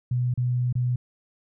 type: tone with dropouts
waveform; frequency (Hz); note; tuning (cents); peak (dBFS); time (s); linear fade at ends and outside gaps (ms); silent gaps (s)
sine; 123.8; B2; +5; -21; 0.11-0.96; 5; 0.34-0.375 / 0.727-0.753
effects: none